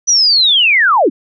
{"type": "linear sweep", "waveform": "sine", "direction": "down", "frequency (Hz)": [5990, 207.7], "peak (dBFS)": -7, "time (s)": [0.07, 1.1], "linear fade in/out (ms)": 20, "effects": []}